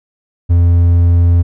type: tone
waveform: triangle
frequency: 86.2 Hz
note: F2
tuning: 22 cents flat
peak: -4 dBFS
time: 0.49-1.43 s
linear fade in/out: 20 ms
effects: none